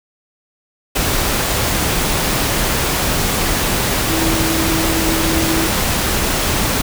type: tone in noise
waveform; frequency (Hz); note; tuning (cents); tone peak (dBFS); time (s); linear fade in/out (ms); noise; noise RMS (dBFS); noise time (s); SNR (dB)
sine; 324.5; E4; -27; -19; 4.09-5.68; 10; pink; -17; 0.95-6.82; -5
effects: none